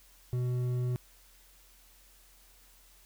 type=tone with hard clipping; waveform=triangle; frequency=124.2 Hz; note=B2; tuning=10 cents sharp; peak=-30 dBFS; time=0.33-0.96 s; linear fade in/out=0 ms; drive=10 dB; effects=added 43 Hz sine -61 dBFS peak until 3.05 s + white hiss -61 dBFS RMS until 3.05 s